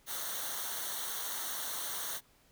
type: noise with comb filter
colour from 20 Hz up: white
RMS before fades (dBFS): -38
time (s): 0.06-2.21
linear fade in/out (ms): 50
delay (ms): 0.4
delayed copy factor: -0.75
effects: pink hiss -66 dBFS RMS until 2.51 s